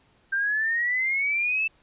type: exponential sweep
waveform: sine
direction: up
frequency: 1568 to 2658 Hz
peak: -22 dBFS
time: 0.32-1.68 s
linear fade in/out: 10 ms
effects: pink hiss -62 dBFS RMS until 1.82 s + resampled to 8000 Hz